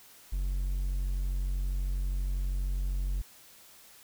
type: tone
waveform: triangle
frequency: 46.25 Hz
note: F#1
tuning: in tune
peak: -26 dBFS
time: 0.32-3.22 s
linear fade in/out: 10 ms
effects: white hiss -55 dBFS RMS until 4.03 s